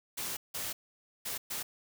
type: noise bursts at uneven times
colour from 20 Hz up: white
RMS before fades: -37 dBFS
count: 4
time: 0.17-0.37 / 0.54-0.73 / 1.25-1.38 / 1.5-1.63 s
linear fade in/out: 10 ms
effects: none